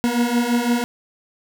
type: beating tone pair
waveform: 40% pulse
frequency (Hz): 235.8 / 241.7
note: A#3 / B3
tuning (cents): +20 / -37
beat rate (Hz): 5.9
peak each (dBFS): -21 / -18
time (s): 0.04-0.84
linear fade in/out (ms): 0
effects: none